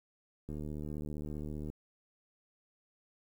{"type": "click train", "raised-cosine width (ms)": 3, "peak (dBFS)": -29, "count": 92, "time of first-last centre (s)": [0.49, 1.7], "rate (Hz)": 75.2, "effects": ["10-bit"]}